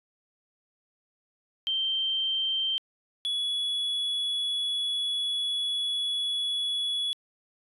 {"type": "tone pair in turn", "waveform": ["sine", "triangle"], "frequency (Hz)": [3136, 3389], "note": ["G7", "G#7"], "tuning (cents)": [0, 34], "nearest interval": "minor second", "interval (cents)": 134, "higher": "second", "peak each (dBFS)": -25, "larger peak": "neither", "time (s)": [[1.67, 2.78], [3.25, 7.13]], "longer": "second", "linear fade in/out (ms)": 0, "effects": ["resampled to 32000 Hz"]}